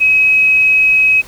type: tone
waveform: sine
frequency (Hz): 2547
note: D#7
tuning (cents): +40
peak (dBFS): -7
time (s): 0-1.22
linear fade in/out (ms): 20
effects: pink hiss -37 dBFS RMS until 1.27 s